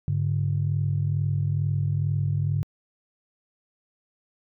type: tone pair together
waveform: sine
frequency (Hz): 101.96 / 144.2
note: G#2 / D3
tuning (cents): -31 / -31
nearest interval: tritone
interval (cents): 600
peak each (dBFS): -24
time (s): 0.08-2.63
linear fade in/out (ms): 0
effects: tanh soft clip ceiling -14 dBFS